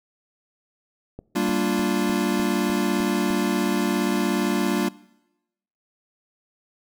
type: click train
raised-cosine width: 2 ms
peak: -22 dBFS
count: 8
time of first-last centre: 1.19-3.305 s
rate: 3.31 Hz
type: chord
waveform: square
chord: G minor seventh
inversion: none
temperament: equal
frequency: 196 / 233.1 / 293.7 / 349.2 Hz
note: G3 / Bb3 / D4 / F4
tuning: 0 / 0 / 0 / 0 cents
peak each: -27 dBFS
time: 1.35-4.89 s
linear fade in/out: 10 ms
effects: noise-tail reverb RT60 0.9 s tail -21 dB re dry